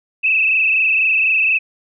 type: tone with frequency modulation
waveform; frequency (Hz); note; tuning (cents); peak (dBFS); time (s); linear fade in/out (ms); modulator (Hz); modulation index
sine; 2600; E7; -24; -12; 0.23-1.59; 20; 24.1; 3.6
effects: none